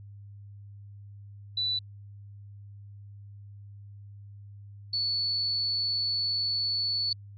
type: tone pair in turn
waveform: sine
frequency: 3971 / 4441 Hz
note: B7 / C#8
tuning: +9 / +2 cents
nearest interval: major second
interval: 193 cents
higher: second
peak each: -26 dBFS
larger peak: neither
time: 1.57-1.79 / 4.93-7.13 s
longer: second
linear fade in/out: 5 ms
effects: added 101 Hz sine -44 dBFS peak until 7.37 s + AAC 32 kbps